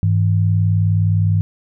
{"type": "tone pair together", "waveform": "sine", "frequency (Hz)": [100.7, 160.3], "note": ["G2", "E3"], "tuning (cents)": [47, -48], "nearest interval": "minor sixth", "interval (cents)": 805, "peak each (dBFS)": [-13, -19], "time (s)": [0.03, 1.41], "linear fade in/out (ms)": 0, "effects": []}